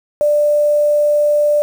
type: tone with quantisation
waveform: sine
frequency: 591 Hz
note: D5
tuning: 11 cents sharp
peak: -10 dBFS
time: 0.21-1.62 s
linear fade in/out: 0 ms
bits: 6
effects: none